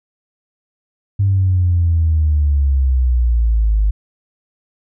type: exponential sweep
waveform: sine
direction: down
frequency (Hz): 100.2 to 50.6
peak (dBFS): -10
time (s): 1.19-3.91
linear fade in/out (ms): 10
effects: tanh soft clip ceiling -6 dBFS